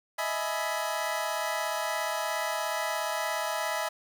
25% pulse chord, E major seventh, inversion third, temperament equal with one note detuned, 622.3 / 659.3 / 841.7 / 987.8 Hz, D#5 / E5 / G#5 / B5, 0 / 0 / +23 / 0 cents, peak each -31 dBFS, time 0.18-3.89 s, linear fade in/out 10 ms, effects none

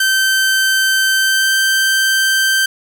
sawtooth tone with pitch glide, 1549 to 1559.8 Hz, G6 to G6, -21 to -9 cents, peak -8 dBFS, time 0-2.66 s, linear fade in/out 5 ms, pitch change +12 cents, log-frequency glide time 1.16-1.55 s, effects none

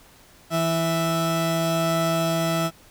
30% pulse tone pair together, 164.91 / 659 Hz, E3 / E5, +1 / -1 cents, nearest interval 2 octaves, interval 2398 cents, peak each -21 dBFS, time 0.5-2.71 s, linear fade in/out 50 ms, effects pink hiss -52 dBFS RMS until 2.9 s

